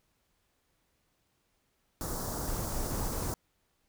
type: band-stop noise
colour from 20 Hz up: pink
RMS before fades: -36 dBFS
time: 2.01-3.34 s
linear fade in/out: 0 ms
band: 1300 to 5200 Hz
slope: 24 dB/octave
type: noise bursts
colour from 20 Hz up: brown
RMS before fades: -36 dBFS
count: 4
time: 2.47-3.305 s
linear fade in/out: 10 ms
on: 190 ms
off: 25 ms
effects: pink hiss -75 dBFS RMS until 3.88 s